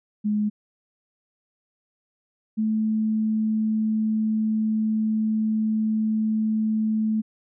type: tone pair in turn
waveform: sine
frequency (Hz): 210 / 217.8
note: G#3 / A3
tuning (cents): +19 / -17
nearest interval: minor second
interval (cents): 64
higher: second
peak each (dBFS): -20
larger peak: neither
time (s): 0.24-0.5 / 2.57-7.22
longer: second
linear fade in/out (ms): 20
effects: none